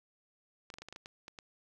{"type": "clicks", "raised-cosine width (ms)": 0.2, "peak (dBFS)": -29, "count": 10, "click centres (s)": [0.702, 0.74, 0.785, 0.82, 0.886, 0.926, 0.961, 1.059, 1.281, 1.388], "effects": ["11-bit"]}